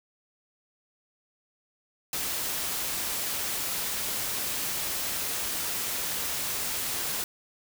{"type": "noise", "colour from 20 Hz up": "white", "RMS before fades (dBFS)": -31, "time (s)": [2.13, 7.24], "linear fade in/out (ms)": 2, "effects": []}